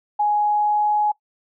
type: tone with pitch glide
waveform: sine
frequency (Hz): 834 to 839.3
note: G#5 to G#5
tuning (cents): +7 to +18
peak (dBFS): -16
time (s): 0.19-1.12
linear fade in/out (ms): 10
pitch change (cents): +11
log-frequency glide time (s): 0.35-0.9
effects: noise-tail reverb RT60 0.1 s tail -19 dB re dry